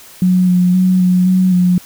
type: tone with pitch steps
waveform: sine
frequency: 182.8 / 179.9 / 184.8 / 181.7 / 185.4 / 179.7 Hz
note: F#3 / F#3 / F#3 / F#3 / F#3 / F3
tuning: -21 / -48 / -2 / -31 / +4 / +50 cents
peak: -8 dBFS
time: 0.22-1.78 s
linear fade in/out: 2 ms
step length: 260 ms
effects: white hiss -39 dBFS RMS until 1.85 s